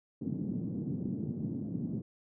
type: band-pass noise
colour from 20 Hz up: white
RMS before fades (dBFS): -36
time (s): 0.21-2.02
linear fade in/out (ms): 5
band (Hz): 130 to 250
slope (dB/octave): 24
effects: none